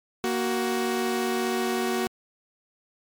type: tone pair together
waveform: sawtooth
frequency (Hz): 234.7 / 373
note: A#3 / F#4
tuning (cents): +12 / +14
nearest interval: minor sixth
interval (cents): 802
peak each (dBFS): -24 / -22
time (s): 0.24-2.07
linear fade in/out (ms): 0
effects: MP3 96 kbps